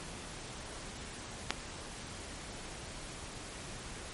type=clicks; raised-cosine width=0.2 ms; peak=-29 / -11 dBFS; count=2; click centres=1.498 / 1.506 s; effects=pink hiss -45 dBFS RMS until 4.13 s + MP3 48 kbps